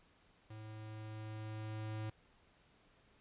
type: tone with level ramp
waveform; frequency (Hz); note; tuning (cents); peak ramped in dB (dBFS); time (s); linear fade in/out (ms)
square; 108.5; A2; -24; -49 to -40; 0.5-2.1; 5
effects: pink hiss -69 dBFS RMS until 3.2 s + resampled to 8000 Hz